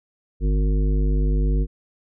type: harmonic tone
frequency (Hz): 50.5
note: G#1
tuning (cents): -48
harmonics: 1 / 3 / 5 / 7 / 9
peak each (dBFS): -17 / -27 / -31 / -34 / -36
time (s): 0.4-1.67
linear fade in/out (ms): 50
effects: none

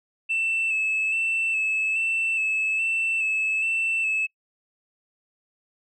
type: tone with vibrato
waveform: sine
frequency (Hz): 2637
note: E7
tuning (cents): 0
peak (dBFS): -20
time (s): 0.29-4.27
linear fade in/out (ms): 20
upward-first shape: square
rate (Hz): 1.2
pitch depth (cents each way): 23
effects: noise-tail reverb RT60 0.1 s tail -22 dB re dry + tanh soft clip ceiling -19 dBFS

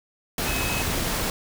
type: tone in noise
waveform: sine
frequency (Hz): 2563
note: E7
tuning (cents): -49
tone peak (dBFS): -30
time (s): 0.47-0.82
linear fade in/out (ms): 2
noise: pink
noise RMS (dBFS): -26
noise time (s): 0.38-1.3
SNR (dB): -7
effects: none

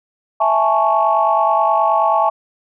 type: chord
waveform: sine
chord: A major seventh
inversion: second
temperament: equal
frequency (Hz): 659.3 / 830.6 / 880 / 1108.7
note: E5 / G#5 / A5 / C#6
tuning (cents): 0 / 0 / 0 / 0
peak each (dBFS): -17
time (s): 0.4-2.3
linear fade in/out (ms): 10
effects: tanh soft clip ceiling -2 dBFS

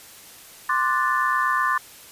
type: chord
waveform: sine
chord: D dominant seventh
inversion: third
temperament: equal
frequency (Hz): 1046.5 / 1174.7 / 1480 / 1760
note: C6 / D6 / F#6 / A6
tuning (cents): 0 / 0 / 0 / 0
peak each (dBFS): -23 / -24 / -29 / -24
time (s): 0.69-1.78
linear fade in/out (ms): 5
effects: white hiss -45 dBFS RMS until 2.11 s + resampled to 32000 Hz

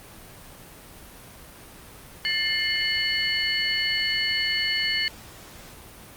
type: tone cluster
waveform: sine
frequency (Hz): 1768 / 2123 / 2970 / 4417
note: A6 / C7 / F#7 / C#8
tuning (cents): +8 / +25 / +6 / -7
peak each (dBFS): -30 / -27 / -28 / -27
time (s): 2.25-5.08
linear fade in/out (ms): 0
effects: pink hiss -45 dBFS RMS until 6.16 s + Opus 32 kbps

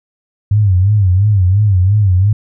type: tone with vibrato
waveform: sine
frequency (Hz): 98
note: G2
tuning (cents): 0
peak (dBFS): -7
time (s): 0.51-2.33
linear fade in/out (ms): 5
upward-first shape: sine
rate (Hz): 2.9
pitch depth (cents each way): 150
effects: none

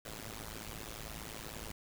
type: noise with amplitude modulation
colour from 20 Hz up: pink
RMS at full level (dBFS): -41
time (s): 0.05-1.72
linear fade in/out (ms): 5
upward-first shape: sine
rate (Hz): 109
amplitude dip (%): 100
effects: none

